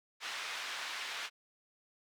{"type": "band-pass noise", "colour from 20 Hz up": "pink", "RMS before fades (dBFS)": -41, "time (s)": [0.2, 1.3], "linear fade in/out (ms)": 50, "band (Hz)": [1400, 4200], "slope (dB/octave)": 12, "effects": []}